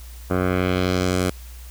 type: tone with low-pass filter sweep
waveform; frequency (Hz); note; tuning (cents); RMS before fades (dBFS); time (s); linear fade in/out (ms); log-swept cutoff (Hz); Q
10% pulse; 91.6; F#2; -17; -21; 0.3-1.3; 5; 1200 to 12000; 1.3
effects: added 60 Hz sine -36 dBFS peak until 1.7 s + white hiss -47 dBFS RMS until 1.7 s